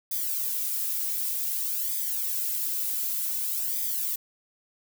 violet noise with flanger, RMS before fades -29 dBFS, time 0.11-4.16 s, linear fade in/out 5 ms, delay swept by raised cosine 0.71 to 2.91 ms, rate 0.54 Hz, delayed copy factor -0.85, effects none

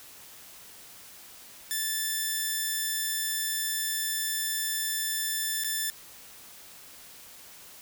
5% pulse tone with dropouts, 1760 Hz, A6, in tune, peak -17 dBFS, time 1.71-5.9 s, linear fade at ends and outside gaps 0 ms, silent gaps 5.637-5.645 s, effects white hiss -49 dBFS RMS until 7.81 s

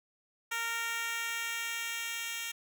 10% pulse tone with high-pass filter sweep, 462.3 Hz, A#4, 14 cents flat, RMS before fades -36 dBFS, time 0.51-2.52 s, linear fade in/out 10 ms, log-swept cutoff 1300 to 2800 Hz, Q 1, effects none

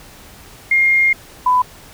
sine tone pair in turn, 2126 / 999.9 Hz, C7 / B5, +27 / +21 cents, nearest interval octave + minor second, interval 1306 cents, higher first, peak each -10 dBFS, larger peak neither, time 0.71-1.13 / 1.46-1.62 s, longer first, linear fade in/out 5 ms, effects pink hiss -41 dBFS RMS until 1.93 s

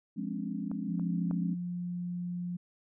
sine chord, D half-diminished seventh, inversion first, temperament equal with one note detuned, 174.61 / 207.7 / 261.6 / 287 Hz, F3 / Ab3 / C4 / D4, 0 / 0 / 0 / -40 cents, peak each -39 / -36 / -39 / -41 dBFS, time 0.16-1.55 s, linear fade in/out 20 ms
clicks, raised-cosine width 1 ms, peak -33 / -36 / -29 dBFS, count 3, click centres 0.715 / 0.996 / 1.311 s
sine tone with pitch glide, 173.8 to 176.53 Hz, F3 to F3, -8 to +19 cents, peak -33 dBFS, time 0.88-2.57 s, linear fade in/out 10 ms, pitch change +27 cents, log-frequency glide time 1.29-1.57 s
effects none

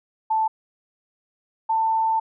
sine tone pair in turn, 880 / 891.3 Hz, A5 / A5, 0 / +22 cents, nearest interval unison, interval 22 cents, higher second, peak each -18 dBFS, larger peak neither, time 0.3-0.48 / 1.69-2.2 s, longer second, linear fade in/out 10 ms, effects none

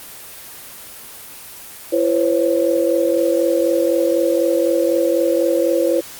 sine tone cluster, 337.5 / 505 / 549 Hz, E4 / B4 / C#5, +41 / +39 / -17 cents, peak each -18 dBFS, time 1.92-6.01 s, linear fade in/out 10 ms, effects white hiss -36 dBFS RMS until 6.19 s + Opus 24 kbps

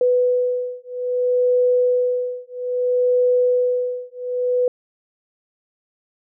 sine beating tone pair, 496 / 496.61 Hz, B4 / B4, +7 / +10 cents, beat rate 0.61 Hz, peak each -19 dBFS, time 0.01-4.68 s, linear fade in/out 2 ms, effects none

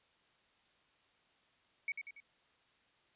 sine tone with echo, 2240 Hz, C#7, 18 cents sharp, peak -34 dBFS, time 1.88-1.92 s, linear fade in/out 2 ms, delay 94 ms, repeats 3, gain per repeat -6 dB, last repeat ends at 2.202 s, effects white hiss -71 dBFS RMS until 3.15 s + resampled to 8000 Hz

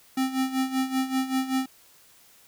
square tone with tremolo, 262.6 Hz, C4, 6 cents sharp, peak -22 dBFS, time 0.17-1.66 s, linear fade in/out 5 ms, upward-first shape sine, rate 5.2 Hz, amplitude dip 75%, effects white hiss -56 dBFS RMS until 2.47 s

